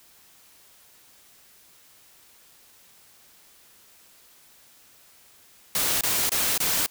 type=noise bursts; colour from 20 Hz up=white; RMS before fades=-24 dBFS; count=4; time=5.75-6.862 s; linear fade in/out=2 ms; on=260 ms; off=24 ms; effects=white hiss -55 dBFS RMS until 6.9 s